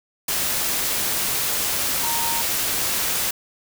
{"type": "tone in noise", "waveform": "sine", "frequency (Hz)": 926, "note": "A#5", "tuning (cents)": -12, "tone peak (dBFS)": -27, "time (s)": [2.03, 2.42], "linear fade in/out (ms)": 5, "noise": "white", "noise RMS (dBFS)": -23, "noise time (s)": [0.28, 3.31], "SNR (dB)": -7, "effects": []}